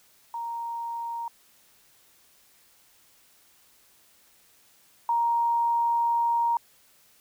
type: tone pair in turn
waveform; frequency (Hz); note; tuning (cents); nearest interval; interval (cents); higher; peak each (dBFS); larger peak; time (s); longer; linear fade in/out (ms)
sine; 932.3 / 936.2; A#5 / A#5; 0 / +7; unison; 7; second; -30 / -21; second; 0.34-1.28 / 5.09-6.57; second; 2
effects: white hiss -60 dBFS RMS until 7.2 s